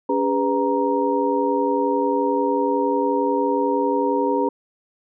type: tone cluster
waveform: sine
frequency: 281.4 / 407.2 / 498.3 / 936 Hz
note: C#4 / G#4 / B4 / A#5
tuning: +26 / -34 / +15 / +7 cents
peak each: -23 dBFS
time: 0.09-4.49 s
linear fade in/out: 5 ms
effects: none